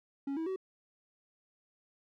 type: tone with pitch steps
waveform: triangle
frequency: 277.2 / 324 / 378.7 Hz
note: C#4 / E4 / F#4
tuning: 0 / -30 / +40 cents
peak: -31 dBFS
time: 0.27-0.561 s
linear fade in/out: 5 ms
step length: 97 ms
effects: none